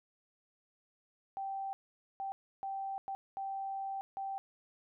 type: tone bursts at uneven times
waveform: sine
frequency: 780 Hz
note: G5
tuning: 9 cents flat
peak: -36 dBFS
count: 6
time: 1.37-1.73 / 2.2-2.32 / 2.63-2.98 / 3.08-3.15 / 3.37-4.01 / 4.17-4.38 s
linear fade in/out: 0 ms
effects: none